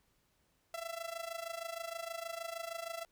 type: tone with amplitude modulation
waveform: sawtooth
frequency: 669 Hz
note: E5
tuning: 25 cents sharp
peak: -33 dBFS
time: 0.74-3.05 s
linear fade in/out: 2 ms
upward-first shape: sine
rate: 26.4 Hz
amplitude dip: 80%
effects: pink hiss -75 dBFS RMS until 3.11 s